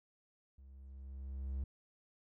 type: tone with level ramp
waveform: triangle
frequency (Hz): 67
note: C2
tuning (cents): +42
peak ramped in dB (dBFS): -53 to -33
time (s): 0.58-1.64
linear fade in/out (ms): 5
effects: none